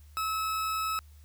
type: tone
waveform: 40% pulse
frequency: 1295 Hz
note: E6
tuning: 31 cents flat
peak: -28 dBFS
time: 0.17-0.99 s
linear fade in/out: 0 ms
effects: added 74 Hz sine -50 dBFS peak until 1.24 s + white hiss -65 dBFS RMS until 1.24 s